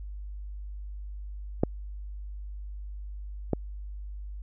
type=clicks; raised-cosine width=2 ms; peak=-8 / -11 dBFS; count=2; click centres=1.635 / 3.533 s; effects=added 50 Hz sine -36 dBFS peak until 4.42 s